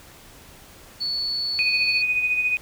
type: tone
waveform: sine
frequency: 4435 Hz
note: C#8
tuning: in tune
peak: -23 dBFS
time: 1-2.03 s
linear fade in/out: 20 ms
type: tone with tremolo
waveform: sine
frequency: 2489 Hz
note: D#7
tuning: in tune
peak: -17 dBFS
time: 1.59-2.57 s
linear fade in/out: 0 ms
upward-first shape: sine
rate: 14 Hz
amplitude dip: 50%
effects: tanh soft clip ceiling -9 dBFS + pink hiss -47 dBFS RMS until 2.61 s